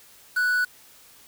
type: tone with quantisation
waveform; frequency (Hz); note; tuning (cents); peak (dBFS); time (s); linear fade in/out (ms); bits
triangle; 1480; F#6; 0; -18; 0.36-0.65; 10; 6
effects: white hiss -52 dBFS RMS until 1.27 s